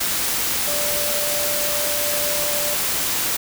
sine tone in noise, 587.3 Hz, D5, in tune, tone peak -27 dBFS, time 0.67-2.75 s, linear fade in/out 10 ms, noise white, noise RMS -22 dBFS, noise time 0-3.37 s, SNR -8 dB, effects none

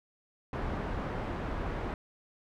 pink low-pass noise, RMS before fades -35 dBFS, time 0.53-1.94 s, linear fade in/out 2 ms, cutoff 1400 Hz, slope 12 dB/octave, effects none

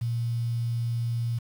sine tone with quantisation, 117.5 Hz, A#2, 14 cents sharp, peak -25 dBFS, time 0.01-1.39 s, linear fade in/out 10 ms, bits 8, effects none

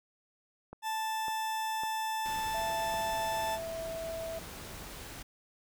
click train, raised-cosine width 1 ms, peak -30 dBFS, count 5, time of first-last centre 0.73-2.94 s, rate 1.81 Hz
40% pulse tone, 880 Hz, A5, in tune, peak -31 dBFS, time 0.82-3.59 s, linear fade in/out 50 ms
pink noise, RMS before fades -45 dBFS, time 2.25-5.23 s, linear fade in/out 10 ms
sine tone with pitch glide, 670 to 656.2 Hz, E5 to E5, +28 to -8 cents, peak -36 dBFS, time 2.54-4.39 s, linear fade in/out 5 ms, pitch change -36 cents, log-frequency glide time 3.01-3.83 s
effects none

